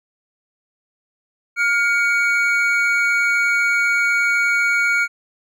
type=tone pair together; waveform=triangle; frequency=1415 / 2246 Hz; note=F6 / C#7; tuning=+22 / +22 cents; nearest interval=minor sixth; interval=800 cents; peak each=-16 dBFS; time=1.56-5.08 s; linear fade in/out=50 ms; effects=none